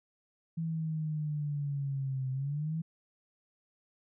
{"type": "linear two-way sweep", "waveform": "sine", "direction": "down then up", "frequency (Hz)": [164.81, 130, 164.81], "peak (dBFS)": -31, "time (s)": [0.57, 2.82], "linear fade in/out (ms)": 10, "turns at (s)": 2.31, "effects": []}